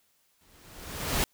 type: noise with exponential growth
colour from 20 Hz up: pink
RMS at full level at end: -24 dBFS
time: 0.41-1.24 s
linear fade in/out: 1 ms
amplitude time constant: 180 ms
effects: white hiss -69 dBFS RMS until 1.33 s